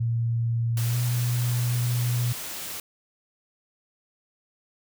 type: tone with pitch glide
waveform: sine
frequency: 116.2 to 121.34 Hz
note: A#2 to B2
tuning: -5 to -30 cents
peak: -22 dBFS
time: 0-2.33 s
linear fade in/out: 10 ms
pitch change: +75 cents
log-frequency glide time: 0.82-0.97 s
type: noise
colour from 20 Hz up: white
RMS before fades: -35 dBFS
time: 0.77-2.8 s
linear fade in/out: 2 ms
effects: none